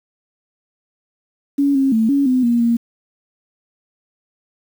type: tone with pitch steps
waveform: sine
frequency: 281.6 / 270.3 / 222.6 / 280 / 255 / 237 / 233.9 Hz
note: C#4 / C#4 / A3 / C#4 / C4 / A#3 / A#3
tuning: +27 / -44 / +20 / +18 / -44 / +29 / +6 cents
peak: -12 dBFS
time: 1.58-2.77 s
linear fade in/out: 10 ms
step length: 170 ms
effects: 7-bit